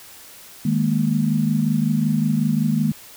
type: chord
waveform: sine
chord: D# suspended fourth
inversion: none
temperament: equal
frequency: 155.56 / 207.7 / 233.1 Hz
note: D#3 / G#3 / A#3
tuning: 0 / 0 / 0 cents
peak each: -21 dBFS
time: 0.65-2.92 s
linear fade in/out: 5 ms
effects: white hiss -43 dBFS RMS until 3.16 s